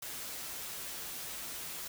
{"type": "noise with comb filter", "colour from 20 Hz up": "white", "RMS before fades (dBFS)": -42, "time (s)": [0.02, 1.88], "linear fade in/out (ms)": 5, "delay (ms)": 9.9, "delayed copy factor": -0.5, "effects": []}